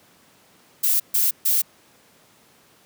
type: noise bursts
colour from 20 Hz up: violet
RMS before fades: -19 dBFS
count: 3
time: 0.83-1.62 s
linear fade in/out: 10 ms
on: 170 ms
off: 140 ms
effects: pink hiss -55 dBFS RMS until 2.85 s + high-pass 150 Hz 12 dB/octave